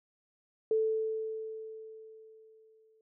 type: tone with exponential decay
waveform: sine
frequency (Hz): 440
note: A4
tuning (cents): 0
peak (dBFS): -24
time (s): 0.71-3.01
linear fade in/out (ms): 2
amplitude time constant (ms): 500
effects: none